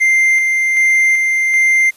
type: tone with tremolo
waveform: triangle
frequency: 2093 Hz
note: C7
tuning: in tune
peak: -7 dBFS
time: 0-1.91 s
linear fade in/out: 20 ms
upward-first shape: square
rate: 1.3 Hz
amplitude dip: 30%
effects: white hiss -47 dBFS RMS until 1.96 s + resampled to 32000 Hz